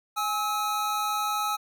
square tone pair together, 830.6 / 1292.1 Hz, G#5 / E6, 0 / -35 cents, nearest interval minor sixth, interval 765 cents, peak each -31 / -28 dBFS, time 0.16-1.57 s, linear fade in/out 20 ms, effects none

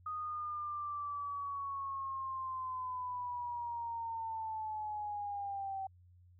sine linear sweep, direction down, 1244.5 to 768 Hz, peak -37 dBFS, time 0.06-5.87 s, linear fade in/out 5 ms, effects added 89 Hz sine -59 dBFS peak until 6.39 s

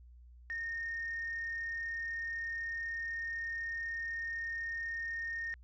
sine tone with quantisation, 1839 Hz, A#6, 24 cents flat, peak -36 dBFS, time 0.5-5.54 s, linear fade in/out 0 ms, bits 8, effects added 60 Hz sine -53 dBFS peak until 5.63 s + resampled to 16000 Hz

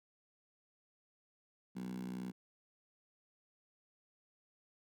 10% pulse tone with high-pass filter, 62.2 Hz, B1, 13 cents sharp, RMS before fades -43 dBFS, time 1.75-2.32 s, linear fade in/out 20 ms, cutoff 200 Hz, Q 6.2, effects none

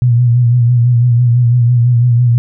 sine tone with vibrato, 120.8 Hz, B2, 38 cents flat, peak -6 dBFS, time 0.02-2.38 s, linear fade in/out 0 ms, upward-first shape sine, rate 6 Hz, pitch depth 51 cents each way, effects none

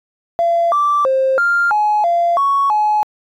triangle tone with pitch steps, 681 / 1168 / 529 / 1396 / 843 / 688 / 1112 / 847 Hz, F5 / D6 / C5 / F6 / G#5 / F5 / C#6 / G#5, -44 / -10 / +19 / -1 / +26 / -26 / +5 / +34 cents, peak -8 dBFS, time 0.39-3.03 s, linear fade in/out 0 ms, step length 330 ms, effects tanh soft clip ceiling -9 dBFS

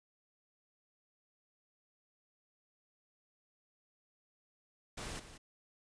pink noise with echo, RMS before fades -43 dBFS, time 4.97-5.2 s, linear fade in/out 10 ms, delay 180 ms, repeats 1, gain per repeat -11 dB, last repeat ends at 5.38 s, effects resampled to 22050 Hz

